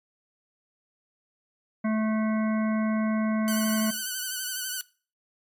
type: harmonic tone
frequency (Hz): 217.9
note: A3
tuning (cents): -17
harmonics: 1 / 3 / 5 / 7 / 9 / 10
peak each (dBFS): -23 / -33 / -37 / -40 / -42 / -43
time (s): 1.84-3.91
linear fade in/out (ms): 10
type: tone with vibrato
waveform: 5% pulse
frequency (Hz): 1506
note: F#6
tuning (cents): +30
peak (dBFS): -19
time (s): 3.48-4.81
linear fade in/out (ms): 0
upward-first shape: sine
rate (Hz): 12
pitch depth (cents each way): 47
effects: noise-tail reverb RT60 0.4 s tail -21 dB re dry + MP3 64 kbps